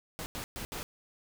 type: noise bursts at uneven times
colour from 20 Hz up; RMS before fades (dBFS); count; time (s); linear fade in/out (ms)
pink; -39; 4; 0.19-0.26 / 0.35-0.44 / 0.56-0.65 / 0.72-0.83; 0
effects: none